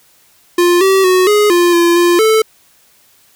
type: tone with pitch steps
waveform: square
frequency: 350.7 / 384.6 / 369 / 417.3 / 349.4 / 342.7 / 348 / 438.9 Hz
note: F4 / G4 / F#4 / G#4 / F4 / F4 / F4 / A4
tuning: +7 / -33 / -5 / +8 / +1 / -33 / -6 / -4 cents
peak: -8 dBFS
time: 0.58-2.42 s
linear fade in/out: 5 ms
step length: 230 ms
effects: white hiss -50 dBFS RMS until 3.35 s